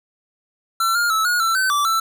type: tone with pitch steps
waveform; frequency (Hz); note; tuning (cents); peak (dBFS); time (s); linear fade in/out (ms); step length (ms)
square; 1350 / 1412 / 1307 / 1443 / 1339 / 1529 / 1163 / 1331; E6 / F6 / E6 / F#6 / E6 / G6 / D6 / E6; +41 / +19 / -15 / -44 / +27 / -44 / -17 / +16; -17; 0.8-2; 5; 150
effects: none